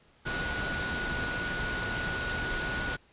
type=tone in noise; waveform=sine; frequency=1461 Hz; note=F#6; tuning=22 cents flat; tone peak=-33 dBFS; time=0.25-2.97 s; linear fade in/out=20 ms; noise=pink; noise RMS=-34 dBFS; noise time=0.25-2.97 s; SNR=-2 dB; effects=pink hiss -62 dBFS RMS until 3.12 s + resampled to 8000 Hz